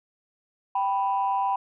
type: tone pair together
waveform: sine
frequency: 784 / 987.8 Hz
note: G5 / B5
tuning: 0 / 0 cents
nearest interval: major third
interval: 400 cents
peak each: -24 dBFS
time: 0.75-1.56 s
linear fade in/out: 5 ms
effects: tanh soft clip ceiling -16 dBFS